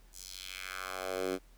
10% pulse tone with high-pass filter sweep, 93.4 Hz, F#2, 17 cents sharp, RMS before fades -39 dBFS, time 0.12-1.39 s, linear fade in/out 50 ms, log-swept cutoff 7400 to 280 Hz, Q 1.8, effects added 40 Hz sine -56 dBFS peak until 1.57 s + pink hiss -66 dBFS RMS until 1.57 s

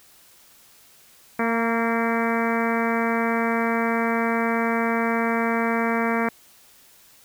harmonic tone with a mistuned harmonic, 229.6 Hz, A#3, 26 cents flat, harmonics 1 / 2 / 3 / 4 / 5 / 6 / 7 / 8 / 9 / 10, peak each -24 / -27 / -29 / -30 / -31 / -32 / -32 / -33 / -34 / -34 dBFS, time 1.39-6.29 s, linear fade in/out 5 ms, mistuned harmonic 4, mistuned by +23 cents, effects white hiss -53 dBFS RMS until 7.24 s

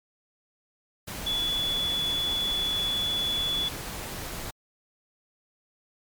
sine tone in noise, 3427 Hz, A7, 46 cents flat, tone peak -25 dBFS, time 1.26-3.69 s, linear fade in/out 10 ms, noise pink, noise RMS -36 dBFS, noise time 1.07-4.51 s, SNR +8 dB, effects MP3 96 kbps

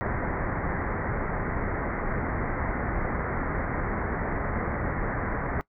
pink low-pass noise, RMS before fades -29 dBFS, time 0.01-5.61 s, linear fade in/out 0 ms, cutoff 2100 Hz, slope 96 dB/octave, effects noise-tail reverb RT60 0.1 s tail -21 dB re dry

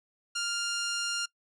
10% pulse tone, 1400 Hz, F6, 4 cents sharp, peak -21 dBFS, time 0.35-1.26 s, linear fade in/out 10 ms, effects noise-tail reverb RT60 0.1 s tail -22 dB re dry + low-pass 8000 Hz 12 dB/octave

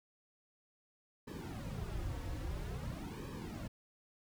brown noise with flanger, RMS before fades -42 dBFS, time 1.27-3.68 s, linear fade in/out 10 ms, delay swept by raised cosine 1.4 to 5 ms, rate 0.5 Hz, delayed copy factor -0.95, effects none

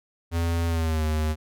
square tone with pitch glide, 84.1 to 77.57 Hz, E2 to D#2, +35 to -5 cents, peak -23 dBFS, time 0.31-1.36 s, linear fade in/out 50 ms, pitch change -140 cents, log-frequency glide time 0.67-1.04 s, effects none

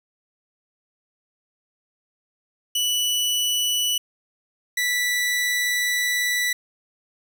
sawtooth tone pair in turn, 2960 / 1967.6 Hz, F#7 / B6, 0 / -7 cents, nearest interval perfect fifth, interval 707 cents, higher first, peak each -17 dBFS, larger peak neither, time 2.75-3.98 / 4.77-6.53 s, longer second, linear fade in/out 5 ms, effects none

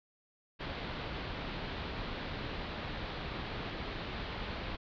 pink low-pass noise, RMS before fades -40 dBFS, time 0.59-4.77 s, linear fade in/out 20 ms, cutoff 4300 Hz, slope 48 dB/octave, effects none

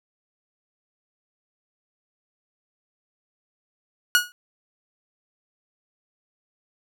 sawtooth tone with exponential decay, 1452 Hz, F#6, 33 cents flat, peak -8 dBFS, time 4.15-4.32 s, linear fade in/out 0 ms, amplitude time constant 36 ms, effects none

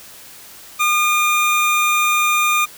square tone pair together, 1215 / 2414 Hz, D#6 / D7, -42 / +47 cents, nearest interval octave, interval 1189 cents, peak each -17 / -18 dBFS, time 0.79-2.66 s, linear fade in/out 20 ms, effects white hiss -40 dBFS RMS until 2.77 s

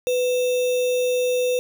sine tone with sample-and-hold, 498.4 Hz, B4, 16 cents sharp, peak -18 dBFS, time 0.07-1.59 s, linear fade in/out 0 ms, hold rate 3150 Hz, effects none

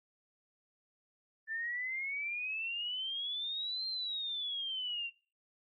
sine exponential two-way sweep, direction up then down, 1760 to 4186 to 2727 Hz, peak -35 dBFS, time 1.47-5.11 s, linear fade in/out 50 ms, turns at 3.87 s, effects noise-tail reverb RT60 0.4 s tail -23 dB re dry + AAC 48 kbps

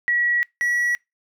sine / triangle tone pair in turn, 1925 / 1931.9 Hz, B6 / B6, -45 / -39 cents, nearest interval unison, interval 6 cents, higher second, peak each -17 dBFS, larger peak neither, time 0.08-0.43 / 0.61-0.95 s, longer first, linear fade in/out 0 ms, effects noise-tail reverb RT60 0.2 s tail -25 dB re dry

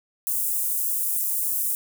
white high-pass noise, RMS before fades -25 dBFS, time 0.27-1.75 s, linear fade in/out 0 ms, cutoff 8800 Hz, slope 24 dB/octave, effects none

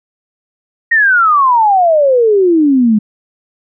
sine exponential sweep, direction down, 1888 to 206 Hz, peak -6 dBFS, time 0.91-2.99 s, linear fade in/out 10 ms, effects none

